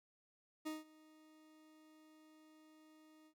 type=tone with ADSR envelope; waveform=40% pulse; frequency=311.1 Hz; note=D#4; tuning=in tune; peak=-39 dBFS; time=0.65-3.34 s; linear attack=18 ms; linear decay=170 ms; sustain=-23 dB; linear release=76 ms; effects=none